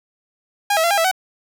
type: tone with pitch steps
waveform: sawtooth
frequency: 814 / 646 / 682 / 806 / 657 / 752 Hz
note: G#5 / E5 / F5 / G5 / E5 / F#5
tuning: -35 / -35 / -41 / +48 / -6 / +28 cents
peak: -11 dBFS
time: 0.7-1.114 s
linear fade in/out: 5 ms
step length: 69 ms
effects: none